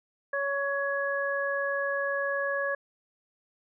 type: harmonic tone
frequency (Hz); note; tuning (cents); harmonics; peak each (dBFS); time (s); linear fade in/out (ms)
559; C#5; +14; 1 / 2 / 3; -30 / -35 / -30; 0.33-2.75; 5
effects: none